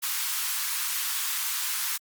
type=high-pass noise; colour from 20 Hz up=white; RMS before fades=-29 dBFS; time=0.02-1.98 s; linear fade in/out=20 ms; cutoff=940 Hz; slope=48 dB/octave; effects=Opus 48 kbps